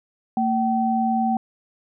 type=tone pair together; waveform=sine; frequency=227.5 / 766.4 Hz; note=A#3 / G5; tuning=-42 / -39 cents; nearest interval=octave + major sixth; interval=2103 cents; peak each=-21 dBFS; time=0.37-1.37 s; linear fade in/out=2 ms; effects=none